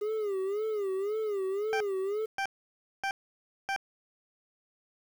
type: tone with vibrato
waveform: triangle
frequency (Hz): 407.8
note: G#4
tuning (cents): -32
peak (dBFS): -27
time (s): 0.01-2.26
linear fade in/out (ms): 10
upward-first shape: sine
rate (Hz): 1.9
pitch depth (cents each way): 130
type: tone bursts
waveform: 20% pulse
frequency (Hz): 784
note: G5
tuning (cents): 0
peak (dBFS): -24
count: 4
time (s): 1.73-3.762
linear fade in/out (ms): 0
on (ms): 73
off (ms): 580
effects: low-pass 5000 Hz 12 dB/octave + 9-bit